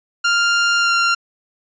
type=tone with pitch glide; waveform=sawtooth; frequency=1396.9 to 1384 Hz; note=F6 to F6; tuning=0 to -16 cents; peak=-10 dBFS; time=0.24-1.15 s; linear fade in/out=10 ms; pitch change=-16 cents; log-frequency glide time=0.79-0.92 s; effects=resampled to 16000 Hz